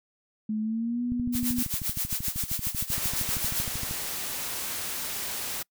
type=tone with pitch glide; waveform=sine; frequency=215.6 to 243.4 Hz; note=A3 to B3; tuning=-35 to -25 cents; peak=-26 dBFS; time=0.49-1.63 s; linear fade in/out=5 ms; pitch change=+210 cents; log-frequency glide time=0.61-1.02 s
type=click train; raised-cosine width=5 ms; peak=-23 dBFS; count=37; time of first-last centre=1.12-3.911 s; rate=12.9 Hz
type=noise with tremolo; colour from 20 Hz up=blue; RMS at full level=-28 dBFS; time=1.32-3.68 s; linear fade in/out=50 ms; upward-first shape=sine; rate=7.6 Hz; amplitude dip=80%
type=noise; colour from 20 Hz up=white; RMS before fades=-33 dBFS; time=2.91-5.63 s; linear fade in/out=10 ms
effects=noise-tail reverb RT60 0.1 s tail -26 dB re dry